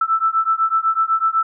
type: beating tone pair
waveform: sine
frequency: 1318.5 / 1326.5 Hz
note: E6 / E6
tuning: 0 / +10 cents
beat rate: 8 Hz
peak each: -18 dBFS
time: 0.01-1.43 s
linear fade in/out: 5 ms
effects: none